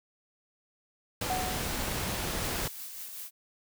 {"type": "noise", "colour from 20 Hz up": "pink", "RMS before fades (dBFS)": -33, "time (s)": [1.21, 2.68], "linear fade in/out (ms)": 5}
{"type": "tone with exponential decay", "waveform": "sine", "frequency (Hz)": 740, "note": "F#5", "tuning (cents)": 0, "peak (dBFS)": -27, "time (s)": [1.3, 1.99], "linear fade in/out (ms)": 0, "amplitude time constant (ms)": 150}
{"type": "noise with tremolo", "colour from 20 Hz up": "blue", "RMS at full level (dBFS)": -40, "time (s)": [2.39, 3.31], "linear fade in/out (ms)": 50, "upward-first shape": "triangle", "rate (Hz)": 5.2, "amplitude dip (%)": 40}
{"effects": []}